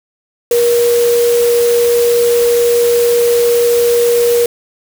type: tone in noise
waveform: sine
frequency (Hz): 475.2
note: A#4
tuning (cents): +33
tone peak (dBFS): -8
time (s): 0.51-4.46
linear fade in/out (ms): 2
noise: white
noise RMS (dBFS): -22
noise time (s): 0.51-4.46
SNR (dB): +11
effects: none